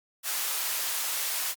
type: high-pass noise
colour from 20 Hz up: white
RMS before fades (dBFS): -30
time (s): 0.23-1.55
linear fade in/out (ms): 50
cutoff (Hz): 710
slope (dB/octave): 12
effects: Opus 48 kbps